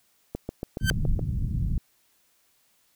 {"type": "click train", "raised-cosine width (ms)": 2, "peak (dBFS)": -17, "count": 7, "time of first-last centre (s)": [0.35, 1.193], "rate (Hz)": 7.12}
{"type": "tone with exponential growth", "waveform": "sawtooth", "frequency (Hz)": 1550, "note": "G6", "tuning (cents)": -20, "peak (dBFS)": -14, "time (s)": [0.8, 0.9], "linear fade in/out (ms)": 0, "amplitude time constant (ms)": 20}
{"type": "low-pass noise", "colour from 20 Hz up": "pink", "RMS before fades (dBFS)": -26, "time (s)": [0.81, 1.78], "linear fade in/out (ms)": 2, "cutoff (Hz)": 180, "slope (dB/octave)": 24}
{"effects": ["white hiss -66 dBFS RMS until 2.95 s"]}